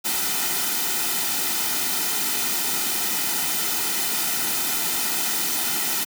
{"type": "noise with comb filter", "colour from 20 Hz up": "white", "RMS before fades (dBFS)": -24, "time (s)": [0.04, 6.05], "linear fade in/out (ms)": 20, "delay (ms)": 1.8, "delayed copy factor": -0.65, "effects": ["high-pass 150 Hz 12 dB/octave"]}